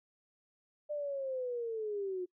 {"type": "linear sweep", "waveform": "sine", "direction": "down", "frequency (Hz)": [600, 355.7], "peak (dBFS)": -34, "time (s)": [0.89, 2.26], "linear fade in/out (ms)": 20, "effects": ["noise-tail reverb RT60 0.1 s tail -23 dB re dry"]}